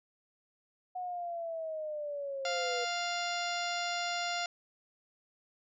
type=linear sweep; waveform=sine; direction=down; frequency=735 to 482.8 Hz; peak=-35 dBFS; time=0.95-2.85 s; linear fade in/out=10 ms
type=harmonic tone; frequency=698.5 Hz; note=F5; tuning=in tune; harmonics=1 / 2 / 3 / 4 / 5 / 6 / 7 / 8 / 10; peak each=-36 / -39 / -41 / -42 / -43 / -44 / -44 / -45 / -46 dBFS; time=2.45-4.46 s; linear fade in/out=2 ms
effects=none